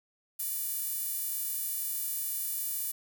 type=tone with high-pass filter; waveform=sawtooth; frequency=587.3 Hz; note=D5; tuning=in tune; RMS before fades=-34 dBFS; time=0.39-2.92 s; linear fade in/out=10 ms; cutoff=12000 Hz; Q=1.1; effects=none